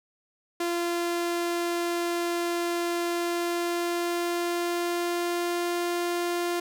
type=tone with pitch glide; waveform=sawtooth; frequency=344.6 to 348.2 Hz; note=F4 to F4; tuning=-23 to -5 cents; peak=-22 dBFS; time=0.6-6.6 s; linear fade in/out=5 ms; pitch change=+18 cents; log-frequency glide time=3.02-5.74 s; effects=none